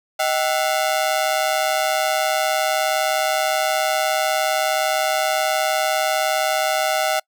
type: ring-modulated tone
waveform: sawtooth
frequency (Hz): 698.5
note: F5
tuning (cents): 0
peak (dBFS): -11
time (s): 0.19-7.2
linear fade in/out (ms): 10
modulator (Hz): 69.7
effects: noise-tail reverb RT60 0.1 s tail -26 dB re dry